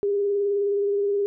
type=tone with vibrato; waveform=sine; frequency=403.8 Hz; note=G#4; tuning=49 cents flat; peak=-20 dBFS; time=0.03-1.26 s; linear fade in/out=0 ms; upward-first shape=sine; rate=19 Hz; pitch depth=25 cents each way; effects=none